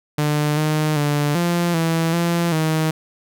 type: tone with pitch steps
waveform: sawtooth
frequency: 149.3 / 153.7 / 146.5 / 172.8 / 164.2 / 170.7 / 157.9 Hz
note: D3 / D#3 / D3 / F3 / E3 / F3 / D#3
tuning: +29 / -21 / -4 / -18 / -6 / -39 / +26 cents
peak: -13 dBFS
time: 0.18-2.91 s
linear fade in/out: 5 ms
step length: 390 ms
effects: none